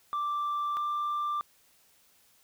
sine tone pair in turn, 1174.7 / 1182.9 Hz, D6 / D6, 0 / +12 cents, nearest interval unison, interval 12 cents, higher second, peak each -26 dBFS, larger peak neither, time 0.13-0.77 / 0.77-1.41 s, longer neither, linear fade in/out 0 ms, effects tanh soft clip ceiling -27 dBFS + white hiss -64 dBFS RMS until 2.43 s

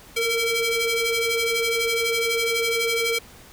sawtooth ring-modulated tone, 916 Hz, A#5, 31 cents flat, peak -14 dBFS, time 0.16-3.19 s, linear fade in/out 10 ms, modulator 1380 Hz, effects pink hiss -47 dBFS RMS until 3.52 s

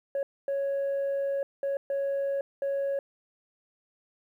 sine tone bursts at uneven times, 554.4 Hz, C#5, in tune, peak -24 dBFS, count 5, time 0.15-0.23 / 0.48-1.43 / 1.63-1.77 / 1.9-2.41 / 2.62-2.99 s, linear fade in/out 2 ms, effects tanh soft clip ceiling -25 dBFS + 11-bit

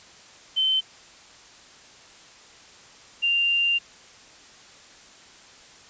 sine tone pair in turn, 3077 / 2787 Hz, G7 / F7, -33 / -4 cents, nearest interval major second, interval 171 cents, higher first, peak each -19 dBFS, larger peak neither, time 0.56-0.81 / 3.22-3.79 s, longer second, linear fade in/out 20 ms, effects white hiss -49 dBFS RMS until 5.89 s + resampled to 16000 Hz

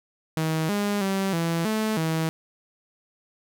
sawtooth tone with pitch steps, 159.1 / 204.4 / 193.8 / 166.7 / 217.5 / 161 Hz, D#3 / G#3 / G3 / E3 / A3 / E3, +39 / -27 / -20 / +20 / -20 / -41 cents, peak -19 dBFS, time 0.37-2.29 s, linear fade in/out 0 ms, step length 320 ms, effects none

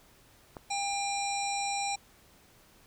click, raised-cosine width 1 ms, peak -27 dBFS, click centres 0.568 s
harmonic tone, 800 Hz, G5, 35 cents sharp, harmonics 1 / 3 / 5 / 7 / 9 / 10, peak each -32 / -37 / -39 / -40 / -42 / -42 dBFS, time 0.7-1.96 s, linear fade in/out 10 ms
effects pink hiss -60 dBFS RMS until 2.86 s

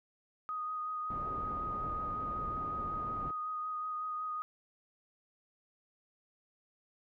sine tone with vibrato, 1244.5 Hz, D#6, in tune, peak -35 dBFS, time 0.49-4.42 s, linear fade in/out 0 ms, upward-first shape sine, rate 5.4 Hz, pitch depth 15 cents each way
pink low-pass noise, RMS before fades -44 dBFS, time 1.1-3.31 s, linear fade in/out 2 ms, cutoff 750 Hz, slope 12 dB/octave
effects none

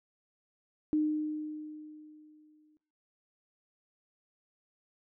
sine tone with exponential decay, 305.4 Hz, D#4, 32 cents flat, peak -24 dBFS, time 0.93-2.77 s, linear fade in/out 0 ms, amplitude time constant 400 ms, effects noise-tail reverb RT60 0.6 s tail -21 dB re dry

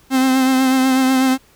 45% pulse tone with vibrato, 261.6 Hz, C4, in tune, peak -12 dBFS, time 0.1-1.38 s, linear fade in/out 50 ms, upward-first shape triangle, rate 8.1 Hz, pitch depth 33 cents each way, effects pink hiss -52 dBFS RMS until 1.55 s

